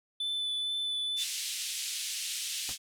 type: tone with vibrato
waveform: triangle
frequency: 3500 Hz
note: A7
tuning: 10 cents flat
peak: -29 dBFS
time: 0.2-1.24 s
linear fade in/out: 5 ms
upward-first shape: sine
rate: 2.2 Hz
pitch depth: 12 cents each way
type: band-pass noise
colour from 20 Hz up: pink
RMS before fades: -36 dBFS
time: 1.16-2.78 s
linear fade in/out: 50 ms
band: 2800 to 11000 Hz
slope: 24 dB/octave
type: noise with exponential decay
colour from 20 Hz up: pink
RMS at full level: -38 dBFS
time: 2.69-2.77 s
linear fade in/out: 0 ms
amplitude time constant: 16 ms
effects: none